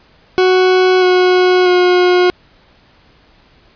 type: tone with pitch steps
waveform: 40% pulse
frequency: 370 / 365.1 / 360.3 Hz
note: F#4 / F#4 / F#4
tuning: 0 / -23 / -46 cents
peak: -7 dBFS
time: 0.38-2.3 s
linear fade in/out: 0 ms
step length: 640 ms
effects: pink hiss -49 dBFS RMS until 3.75 s + resampled to 11025 Hz